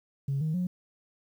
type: tone with pitch steps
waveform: sine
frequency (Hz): 138.3 / 156.8 / 180.3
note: C#3 / D#3 / F#3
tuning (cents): -4 / +14 / -45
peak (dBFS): -25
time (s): 0.28-0.67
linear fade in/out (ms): 5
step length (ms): 130
effects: tanh soft clip ceiling -23 dBFS + 10-bit